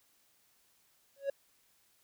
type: tone with exponential growth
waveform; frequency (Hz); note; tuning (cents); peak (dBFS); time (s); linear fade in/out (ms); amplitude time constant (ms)
triangle; 554.4; C#5; 0; -25; 1.16-1.3; 5; 29
effects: white hiss -70 dBFS RMS until 2.03 s